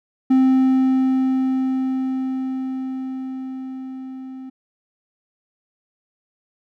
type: tone with level ramp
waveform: triangle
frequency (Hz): 261.6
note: C4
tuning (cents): 0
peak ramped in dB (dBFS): -9 to -30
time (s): 0.3-4.5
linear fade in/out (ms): 10
effects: none